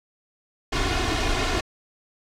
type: noise with comb filter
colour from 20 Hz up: pink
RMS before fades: -23 dBFS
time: 0.72-1.61 s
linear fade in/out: 10 ms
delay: 2.8 ms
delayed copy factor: +0.85
effects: low-pass 5000 Hz 12 dB/octave